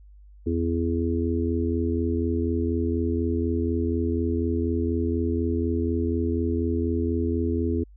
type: harmonic tone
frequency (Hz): 84.1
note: E2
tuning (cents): +35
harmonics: 1 / 3 / 4 / 5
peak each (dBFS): -26 / -27 / -28 / -30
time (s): 0.46-7.84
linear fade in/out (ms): 10
effects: added 50 Hz sine -46 dBFS peak until 7.96 s